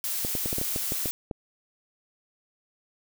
blue noise, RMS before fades -30 dBFS, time 0.04-1.11 s, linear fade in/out 0 ms
clicks, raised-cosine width 2 ms, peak -18 dBFS, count 10, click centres 0.249 / 0.352 / 0.459 / 0.529 / 0.584 / 0.614 / 0.761 / 0.921 / 1.058 / 1.312 s
effects none

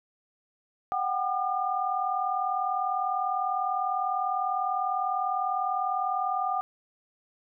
sine tone cluster, 738 / 778 / 1207 Hz, F#5 / G5 / D6, -5 / -13 / +47 cents, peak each -30 dBFS, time 0.92-6.61 s, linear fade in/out 0 ms, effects none

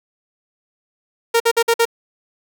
sawtooth tone bursts, 463.3 Hz, A#4, 11 cents flat, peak -8 dBFS, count 5, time 1.34-1.854 s, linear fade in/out 10 ms, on 62 ms, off 51 ms, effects none

